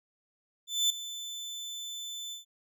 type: tone with ADSR envelope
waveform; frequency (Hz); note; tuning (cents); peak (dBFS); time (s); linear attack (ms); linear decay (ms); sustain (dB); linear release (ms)
30% pulse; 3520; A7; 0; -20; 0.67-2.45; 230; 4; -15; 130
effects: none